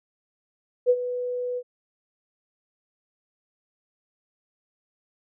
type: tone with ADSR envelope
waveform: sine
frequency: 494.2 Hz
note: B4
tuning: 1 cent sharp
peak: -13 dBFS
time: 0.86-1.63 s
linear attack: 37 ms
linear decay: 55 ms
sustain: -13 dB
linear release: 56 ms
effects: none